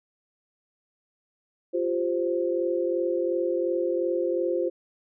sine chord, F suspended second, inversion none, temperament equal, 349.2 / 392 / 523.3 Hz, F4 / G4 / C5, 0 / 0 / 0 cents, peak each -26 / -31 / -27 dBFS, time 1.73-4.7 s, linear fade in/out 20 ms, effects none

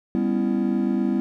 triangle chord, C# half-diminished seventh, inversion second, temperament just, 199.57 / 249.5 / 277.2 / 332.6 Hz, G3 / B3 / C#4 / E4, +31 / +18 / 0 / +16 cents, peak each -22 / -22 / -28 / -24 dBFS, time 0.15-1.2 s, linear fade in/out 0 ms, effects none

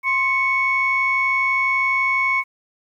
sine tone pair together, 1053 / 2217 Hz, C6 / C#7, +11 / 0 cents, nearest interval octave + minor second, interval 1289 cents, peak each -21 / -17 dBFS, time 0.03-2.44 s, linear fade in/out 50 ms, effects tanh soft clip ceiling -9 dBFS + 9-bit

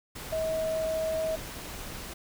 sine tone in noise, 639 Hz, D#5, 46 cents sharp, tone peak -27 dBFS, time 0.32-1.36 s, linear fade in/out 10 ms, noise pink, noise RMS -40 dBFS, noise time 0.15-2.14 s, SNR +10 dB, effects none

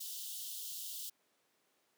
white high-pass noise, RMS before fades -44 dBFS, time 0-1.1 s, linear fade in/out 10 ms, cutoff 2900 Hz, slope 96 dB/octave, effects pink hiss -75 dBFS RMS until 1.97 s + high-pass 300 Hz 12 dB/octave

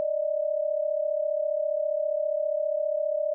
sine tone pair together, 587.4 / 622.3 Hz, D5 / D#5, 0 / 0 cents, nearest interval minor second, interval 100 cents, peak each -27 dBFS, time 0-3.34 s, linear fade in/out 0 ms, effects none

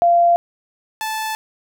sine / sawtooth tone pair in turn, 690 / 874.4 Hz, F5 / A5, -21 / -11 cents, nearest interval major third, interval 410 cents, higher second, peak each -10 / -18 dBFS, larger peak first, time 0.02-0.36 / 1.01-1.35 s, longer neither, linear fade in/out 0 ms, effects none

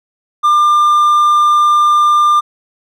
triangle tone, 1197 Hz, D6, 33 cents sharp, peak -5 dBFS, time 0.43-2.41 s, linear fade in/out 20 ms, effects none

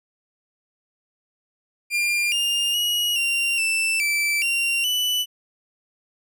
40% pulse tone with pitch steps, 2398 / 2813 / 2900 / 2769 / 2659 / 2326 / 2762 / 2980 Hz, D7 / F7 / F#7 / F7 / E7 / D7 / F7 / F#7, +36 / +12 / -35 / -15 / +14 / -17 / -20 / +12 cents, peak -19 dBFS, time 1.9-5.26 s, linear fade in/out 50 ms, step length 420 ms, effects none

